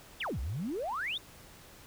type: exponential two-way sweep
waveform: triangle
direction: down then up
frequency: 3800 to 56.9 to 3800 Hz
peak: -29 dBFS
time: 0.2-1.18 s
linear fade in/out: 10 ms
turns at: 0.4 s
effects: tanh soft clip ceiling -30 dBFS + pink hiss -54 dBFS RMS until 1.86 s